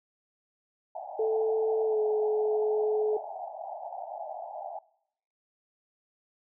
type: band-pass noise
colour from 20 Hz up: pink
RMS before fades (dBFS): -39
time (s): 0.95-4.79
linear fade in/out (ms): 5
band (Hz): 620 to 850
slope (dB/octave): 96
type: tone with pitch glide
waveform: sine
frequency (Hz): 440 to 427.5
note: A4 to A4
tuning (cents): 0 to -50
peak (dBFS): -24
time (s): 1.19-3.17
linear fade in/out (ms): 5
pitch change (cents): -50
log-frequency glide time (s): 1.85-2
effects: noise-tail reverb RT60 0.7 s tail -21 dB re dry